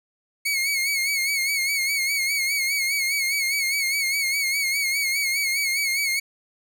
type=tone with vibrato; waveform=sawtooth; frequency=2200 Hz; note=C#7; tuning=14 cents flat; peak=-18 dBFS; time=0.45-6.2 s; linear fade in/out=10 ms; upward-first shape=sine; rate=4.9 Hz; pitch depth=68 cents each way; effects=none